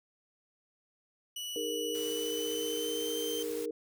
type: tone with pitch glide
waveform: sawtooth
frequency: 2947 to 3122 Hz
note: F#7 to G7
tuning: -8 to -8 cents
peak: -34 dBFS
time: 1.36-3.43 s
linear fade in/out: 5 ms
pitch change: +100 cents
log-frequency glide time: 1.96-3.19 s
type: chord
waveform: sine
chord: D# suspended fourth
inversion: none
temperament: equal with one note detuned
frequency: 311.1 / 411 / 466.2 Hz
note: D#4 / G#4 / A#4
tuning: 0 / -18 / 0 cents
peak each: -40 / -39 / -35 dBFS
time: 1.56-3.71 s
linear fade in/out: 2 ms
type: noise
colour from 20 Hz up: white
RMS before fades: -46 dBFS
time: 1.94-3.66 s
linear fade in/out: 10 ms
effects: none